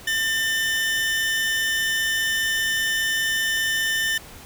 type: tone pair together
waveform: 40% pulse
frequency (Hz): 1795 / 3005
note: A6 / F#7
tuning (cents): +34 / +26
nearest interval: major sixth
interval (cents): 892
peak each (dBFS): -21 / -27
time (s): 0.07-4.18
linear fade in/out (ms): 5
effects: pink hiss -43 dBFS RMS until 4.45 s